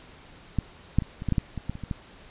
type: clicks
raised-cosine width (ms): 5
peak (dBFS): -11 / -7 / -20 / -22 / -14 / -11 / -10 / -20 / -16 / -25 / -22 / -16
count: 12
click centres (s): 0.587 / 0.986 / 1.022 / 1.221 / 1.287 / 1.323 / 1.382 / 1.577 / 1.696 / 1.754 / 1.837 / 1.912
effects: pink hiss -50 dBFS RMS until 2.3 s + resampled to 8000 Hz